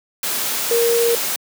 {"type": "tone in noise", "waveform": "sine", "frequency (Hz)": 467.8, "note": "A#4", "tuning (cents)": 6, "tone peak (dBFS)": -14, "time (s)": [0.71, 1.15], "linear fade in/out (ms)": 2, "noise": "white", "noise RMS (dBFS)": -22, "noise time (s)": [0.23, 1.36], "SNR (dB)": 5, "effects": ["high-pass 200 Hz 12 dB/octave"]}